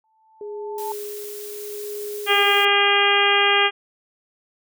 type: tone with exponential growth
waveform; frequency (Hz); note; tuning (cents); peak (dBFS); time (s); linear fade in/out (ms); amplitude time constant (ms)
sine; 880; A5; 0; -25; 0.04-0.92; 1; 190
type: tone with tremolo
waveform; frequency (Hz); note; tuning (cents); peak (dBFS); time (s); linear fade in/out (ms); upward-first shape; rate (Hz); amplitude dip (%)
sine; 415.3; G#4; 0; -28; 0.41-2.68; 2; sine; 0.74; 45
type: noise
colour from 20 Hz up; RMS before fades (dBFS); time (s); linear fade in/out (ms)
blue; -37; 0.78-2.65; 2
type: harmonic tone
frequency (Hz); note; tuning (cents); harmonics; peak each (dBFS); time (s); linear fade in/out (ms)
403.7; G#4; -49; 1 / 2 / 3 / 4 / 5 / 6 / 7 / 8; -23 / -23 / -23 / -23 / -23 / -23 / -23 / -23; 2.26-3.71; 50
effects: none